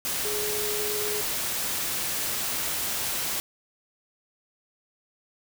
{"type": "tone in noise", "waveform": "sine", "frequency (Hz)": 420, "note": "G#4", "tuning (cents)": 19, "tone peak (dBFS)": -31, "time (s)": [0.25, 1.21], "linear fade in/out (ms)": 0, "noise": "white", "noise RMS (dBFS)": -29, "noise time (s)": [0.05, 3.4], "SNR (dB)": -5, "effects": []}